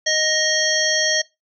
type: harmonic tone with a mistuned harmonic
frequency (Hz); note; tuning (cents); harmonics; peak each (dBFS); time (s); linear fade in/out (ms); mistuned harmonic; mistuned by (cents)
622.3; D#5; 0; 1 / 3 / 5 / 7 / 9 / 10; -24 / -22 / -24 / -25 / -23 / -26; 0.06-1.22; 10; 5; +63
effects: noise-tail reverb RT60 0.2 s tail -20 dB re dry